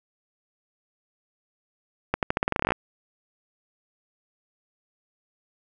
accelerating click train, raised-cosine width 0.5 ms, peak -7 dBFS, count 15, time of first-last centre 2.14-2.721 s, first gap 88 ms, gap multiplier 0.87, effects none

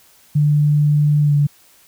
sine tone with pitch glide, 148.1 to 145.05 Hz, D3 to D3, +15 to -21 cents, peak -11 dBFS, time 0.35-1.47 s, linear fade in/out 10 ms, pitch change -36 cents, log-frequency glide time 1.24-1.33 s, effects white hiss -51 dBFS RMS until 1.87 s

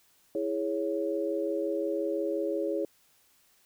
sine chord, C# minor, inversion first, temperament equal, 329.6 / 415.3 / 554.4 Hz, E4 / G#4 / C#5, 0 / 0 / 0 cents, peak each -32 dBFS, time 0.35-2.85 s, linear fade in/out 2 ms, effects white hiss -65 dBFS RMS until 3.65 s

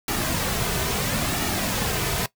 pink noise with flanger, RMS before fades -25 dBFS, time 0.08-2.26 s, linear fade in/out 2 ms, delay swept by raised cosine 1.9 to 3.7 ms, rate 0.75 Hz, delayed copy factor -0.5, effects noise-tail reverb RT60 0.1 s tail -18 dB re dry

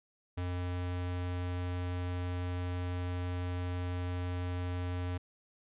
square tone, 89.4 Hz, F2, 41 cents sharp, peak -34 dBFS, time 0.37-5.18 s, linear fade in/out 10 ms, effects resampled to 8000 Hz

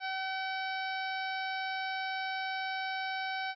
harmonic tone with a mistuned harmonic, 762 Hz, G5, 49 cents flat, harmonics 1 / 2 / 3 / 4 / 5 / 6 / 7, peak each -36 / -38 / -41 / -48 / -46 / -49 / -49 dBFS, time 0-3.55 s, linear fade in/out 50 ms, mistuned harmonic 5, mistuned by +16 cents, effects none

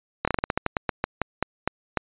slowing click train, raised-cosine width 0.5 ms, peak -7 dBFS, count 16, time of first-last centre 0.25-1.973 s, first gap 26 ms, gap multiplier 1.19, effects resampled to 8000 Hz

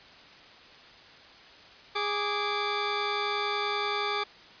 15% pulse tone pair together, 412.2 / 1166 Hz, G#4 / D6, -13 / -13 cents, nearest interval octave + tritone, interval 1800 cents, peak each -24 dBFS, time 1.95-4.24 s, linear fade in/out 10 ms, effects white hiss -51 dBFS RMS until 4.6 s + resampled to 11025 Hz

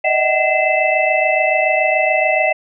sine tone cluster, 612 / 639 / 755 / 2047 / 2640 Hz, D#5 / D#5 / F#5 / C7 / E7, -29 / +46 / +35 / -38 / +2 cents, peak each -19 dBFS, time 0.04-2.53 s, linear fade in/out 10 ms, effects none

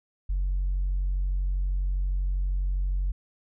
sine tone, 46.25 Hz, F#1, in tune, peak -22 dBFS, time 0.29-3.12 s, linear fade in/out 10 ms, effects tanh soft clip ceiling -21 dBFS

